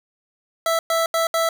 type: tone bursts at uneven times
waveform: 25% pulse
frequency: 659.3 Hz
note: E5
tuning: in tune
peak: -14 dBFS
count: 4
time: 0.66-0.79 / 0.9-1.06 / 1.14-1.27 / 1.34-1.49 s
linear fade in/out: 2 ms
effects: none